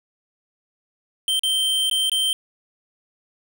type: tone with dropouts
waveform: square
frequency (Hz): 3127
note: G7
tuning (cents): -5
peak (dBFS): -19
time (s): 1.28-2.33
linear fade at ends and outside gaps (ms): 1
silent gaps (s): 1.394-1.434 / 1.898-1.912 / 2.097-2.117
effects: none